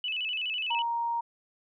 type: tone with vibrato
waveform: sine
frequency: 2782 Hz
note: F7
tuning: 7 cents flat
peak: -29 dBFS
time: 0.04-0.82 s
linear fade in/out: 2 ms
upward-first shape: square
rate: 12 Hz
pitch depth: 110 cents each way
type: tone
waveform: sine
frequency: 935 Hz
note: A#5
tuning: 5 cents sharp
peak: -27 dBFS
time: 0.7-1.21 s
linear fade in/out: 10 ms
effects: none